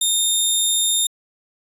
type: tone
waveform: 15% pulse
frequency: 3654 Hz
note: A#7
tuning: 35 cents flat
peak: -9 dBFS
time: 0.01-1.07 s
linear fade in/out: 5 ms
effects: resampled to 32000 Hz